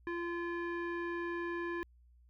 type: tone with low-pass filter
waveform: square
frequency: 343.8 Hz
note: F4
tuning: 27 cents flat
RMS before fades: -38 dBFS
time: 0.07-1.83 s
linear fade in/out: 0 ms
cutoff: 1800 Hz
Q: 2.6
effects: added 60 Hz sine -60 dBFS peak until 2.29 s